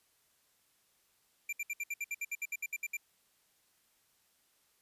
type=tone bursts; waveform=square; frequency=2364 Hz; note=D7; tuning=11 cents sharp; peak=-35 dBFS; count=15; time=1.49-2.97 s; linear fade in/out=5 ms; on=38 ms; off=65 ms; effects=white hiss -72 dBFS RMS until 4.81 s + resampled to 32000 Hz